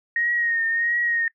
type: tone with vibrato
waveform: sine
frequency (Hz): 1864.7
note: A#6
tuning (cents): 0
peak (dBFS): -20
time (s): 0.16-1.28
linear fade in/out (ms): 2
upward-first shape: triangle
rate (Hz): 1.5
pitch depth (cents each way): 47
effects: noise-tail reverb RT60 0.1 s tail -22 dB re dry